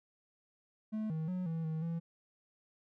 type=tone with pitch steps; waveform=triangle; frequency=216.6 / 158.7 / 182.7 / 163.3 / 158.7 / 166.8 Hz; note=A3 / D#3 / F#3 / E3 / D#3 / E3; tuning=-27 / +35 / -22 / -16 / +35 / +21 cents; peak=-32 dBFS; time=0.92-2 s; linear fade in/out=20 ms; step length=180 ms; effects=none